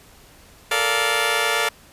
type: chord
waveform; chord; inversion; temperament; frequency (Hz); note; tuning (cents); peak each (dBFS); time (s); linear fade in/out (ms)
10% pulse; Bb major seventh; third; just; 437 / 466.2 / 582.7 / 699.2; A4 / Bb4 / D5 / F5; -12 / 0 / -14 / +2; -17; 0.71-1.69; 5
effects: pink hiss -49 dBFS RMS until 1.92 s + resampled to 32000 Hz